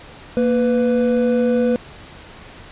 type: tone pair together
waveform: triangle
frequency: 233.1 / 496.2 Hz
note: A#3 / B4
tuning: 0 / +8 cents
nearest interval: octave + minor second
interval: 1308 cents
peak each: -15 dBFS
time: 0.37-1.76 s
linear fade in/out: 0 ms
effects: pink hiss -40 dBFS RMS until 2.71 s + resampled to 8000 Hz